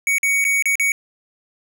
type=tone with dropouts; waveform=square; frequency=2240 Hz; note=C#7; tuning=18 cents sharp; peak=-16 dBFS; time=0.07-0.92 s; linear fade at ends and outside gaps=1 ms; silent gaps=0.183-0.231 / 0.442-0.45 / 0.624-0.656 / 0.755-0.797 s; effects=none